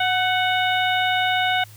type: harmonic tone with a mistuned harmonic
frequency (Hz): 736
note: F#5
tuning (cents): -9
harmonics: 1 / 2 / 3 / 4 / 5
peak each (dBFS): -21 / -24 / -26 / -27 / -28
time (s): 0-1.64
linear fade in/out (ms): 5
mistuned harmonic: 2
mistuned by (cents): +35
effects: added 106 Hz sine -43 dBFS peak until 1.76 s + white hiss -49 dBFS RMS until 1.76 s